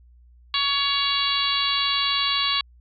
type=harmonic tone; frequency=561 Hz; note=C#5; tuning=21 cents sharp; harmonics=2 / 3 / 4 / 5 / 6 / 7 / 8; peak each=-27 / -34 / -31 / -28 / -26 / -26 / -29 dBFS; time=0.54-2.61 s; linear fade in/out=2 ms; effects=added 60 Hz sine -49 dBFS peak until 2.8 s